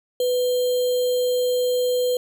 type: tone with sample-and-hold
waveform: sine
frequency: 497.2 Hz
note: B4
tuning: 12 cents sharp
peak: -18 dBFS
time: 0.2-2.17 s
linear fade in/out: 2 ms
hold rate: 3675 Hz
effects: none